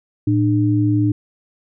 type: tone pair together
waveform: sine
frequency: 112.37 / 300 Hz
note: A2 / D4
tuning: +37 / +37 cents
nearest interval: octave + perfect fourth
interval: 1700 cents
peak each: -16 dBFS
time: 0.27-1.12 s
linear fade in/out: 5 ms
effects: none